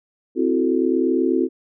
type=chord; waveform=sine; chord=F# half-diminished seventh; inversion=second; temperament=equal; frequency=261.6 / 329.6 / 370 / 440 Hz; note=C4 / E4 / F#4 / A4; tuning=0 / 0 / 0 / 0 cents; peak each=-21 / -21 / -21 / -25 dBFS; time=0.35-1.49 s; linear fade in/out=50 ms; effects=none